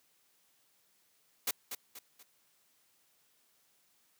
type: noise with echo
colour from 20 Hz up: white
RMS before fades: -32 dBFS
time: 1.47-1.51 s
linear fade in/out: 5 ms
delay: 240 ms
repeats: 3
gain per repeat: -8 dB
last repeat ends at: 2.23 s
effects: white hiss -71 dBFS RMS until 4.19 s + high-pass 100 Hz 12 dB/octave